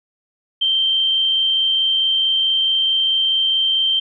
sine tone with amplitude modulation, 3136 Hz, G7, in tune, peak -13 dBFS, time 0.61-4 s, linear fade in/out 10 ms, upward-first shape sine, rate 84.6 Hz, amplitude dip 25%, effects none

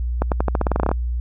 accelerating click train, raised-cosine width 1 ms, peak -5 dBFS, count 14, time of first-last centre 0.22-0.915 s, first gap 98 ms, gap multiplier 0.89, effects added 60 Hz sine -20 dBFS peak until 1.2 s

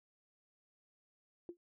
sine tone with exponential decay, 347.2 Hz, F4, 10 cents flat, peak -39 dBFS, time 1.49-1.57 s, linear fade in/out 1 ms, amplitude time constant 17 ms, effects none

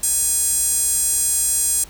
sawtooth tone with high-pass filter, 830.6 Hz, G#5, in tune, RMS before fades -19 dBFS, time 0.03-1.84 s, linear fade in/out 5 ms, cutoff 8200 Hz, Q 4.3, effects added 50 Hz sine -42 dBFS peak until 1.89 s + pink hiss -44 dBFS RMS until 1.89 s

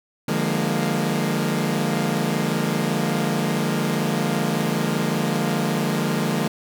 sawtooth chord, Bb dominant seventh, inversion first, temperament equal with one note detuned, 149.66 / 174.61 / 207.7 / 233.1 Hz, D3 / F3 / Ab3 / Bb3, +33 / 0 / 0 / 0 cents, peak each -22 dBFS, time 0.28-6.48 s, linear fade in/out 5 ms, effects none

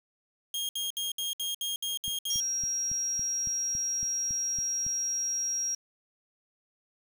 sawtooth tone bursts, 3241 Hz, G#7, 43 cents flat, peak -27 dBFS, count 9, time 0.54-2.402 s, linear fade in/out 2 ms, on 150 ms, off 64 ms
click train, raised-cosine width 5 ms, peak -32 dBFS, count 11, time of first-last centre 2.08-4.866 s, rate 3.59 Hz
sine tone, 5640 Hz, F8, 16 cents sharp, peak -28 dBFS, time 2.3-5.75 s, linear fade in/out 5 ms
effects 8-bit

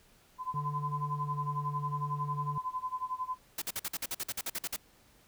sine tone with tremolo, 1019 Hz, C6, 46 cents flat, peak -30 dBFS, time 0.38-3.38 s, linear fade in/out 50 ms, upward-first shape sine, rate 11 Hz, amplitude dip 90%
triangle tone with pitch glide, 146.83 to 145.73 Hz, D3 to D3, 0 to -13 cents, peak -33 dBFS, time 0.54-2.58 s, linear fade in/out 2 ms, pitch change -13 cents, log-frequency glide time 1.13-1.37 s
white noise bursts, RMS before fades -35 dBFS, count 14, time 3.58-4.763 s, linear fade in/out 5 ms, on 39 ms, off 49 ms
effects pink hiss -63 dBFS RMS until 5.27 s

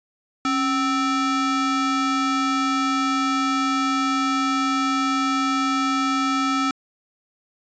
square ring-modulated tone, 519 Hz, C5, 14 cents flat, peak -17 dBFS, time 0.45-6.71 s, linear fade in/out 2 ms, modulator 791 Hz, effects resampled to 16000 Hz

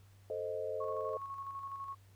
sine chord, A diminished, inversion none, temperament equal, 440 / 523.3 / 622.3 Hz, A4 / C5 / Eb5, 0 / 0 / 0 cents, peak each -40 dBFS, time 0.3-1.17 s, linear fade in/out 2 ms
sine tone with tremolo, 1100 Hz, C#6, 14 cents flat, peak -39 dBFS, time 0.8-1.95 s, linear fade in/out 10 ms, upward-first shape square, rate 12 Hz, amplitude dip 40%
effects added 98 Hz sine -58 dBFS peak until 2.15 s + pink hiss -69 dBFS RMS until 2.15 s

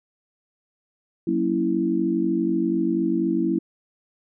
sine chord, F# dominant seventh, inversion none, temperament equal, 185 / 233.1 / 277.2 / 329.6 Hz, F#3 / A#3 / C#4 / E4, 0 / 0 / 0 / 0 cents, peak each -27 / -27 / -27 / -22 dBFS, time 1.27-3.59 s, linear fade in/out 5 ms, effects none

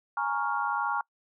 sine chord, Bb minor seventh, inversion third, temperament equal, 830.6 / 932.3 / 1108.7 / 1396.9 Hz, Ab5 / Bb5 / Db6 / F6, 0 / 0 / 0 / 0 cents, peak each -32 dBFS, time 0.17-1.01 s, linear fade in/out 2 ms, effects noise-tail reverb RT60 0.1 s tail -25 dB re dry

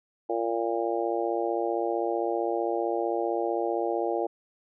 harmonic tone, 115.5 Hz, A#2, 16 cents flat, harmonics 3 / 4 / 5 / 6 / 7, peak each -30 / -31 / -32 / -33 / -33 dBFS, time 0.29-4.27 s, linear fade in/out 10 ms, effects none

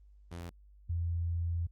sawtooth / sine tone pair in turn, 86 / 84.96 Hz, F2 / F2, -26 / -47 cents, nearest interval unison, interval 21 cents, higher first, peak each -37 / -30 dBFS, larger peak second, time 0.31-0.5 / 0.89-1.67 s, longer second, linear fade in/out 10 ms, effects added 50 Hz sine -55 dBFS peak until 1.71 s + Opus 32 kbps

